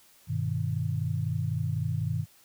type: chord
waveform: sine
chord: G augmented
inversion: none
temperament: equal with one note detuned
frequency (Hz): 99.6 / 123.47 / 155.56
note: G2 / B2 / D#3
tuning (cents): +28 / 0 / 0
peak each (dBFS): -31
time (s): 0.27-2.26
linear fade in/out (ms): 50
effects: white hiss -59 dBFS RMS until 2.44 s